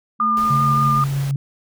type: tone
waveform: sine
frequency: 220 Hz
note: A3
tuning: in tune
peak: -25 dBFS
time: 0.19-1.03 s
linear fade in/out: 50 ms
type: tone with vibrato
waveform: sine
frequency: 1209 Hz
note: D6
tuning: 50 cents sharp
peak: -15 dBFS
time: 0.2-1.04 s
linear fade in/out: 2 ms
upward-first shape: sine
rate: 5.2 Hz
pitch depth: 12 cents each way
type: noise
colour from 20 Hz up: pink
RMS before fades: -35 dBFS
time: 0.37-1.31 s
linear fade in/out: 0 ms
type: tone with tremolo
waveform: sine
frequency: 138.9 Hz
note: C#3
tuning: 4 cents sharp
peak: -17 dBFS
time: 0.5-1.36 s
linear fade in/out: 2 ms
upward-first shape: sine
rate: 6.2 Hz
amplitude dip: 25%
effects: none